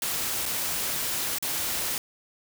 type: noise with dropouts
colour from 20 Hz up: white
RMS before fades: -29 dBFS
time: 0.02-1.98 s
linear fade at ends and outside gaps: 1 ms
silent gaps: 0.456-0.461 / 1.385-1.425 s
effects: none